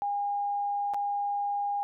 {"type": "tone with dropouts", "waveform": "sine", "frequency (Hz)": 812, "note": "G#5", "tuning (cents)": -39, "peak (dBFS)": -27, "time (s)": [0.02, 1.83], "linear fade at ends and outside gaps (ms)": 0, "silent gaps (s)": [0.937, 0.944], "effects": []}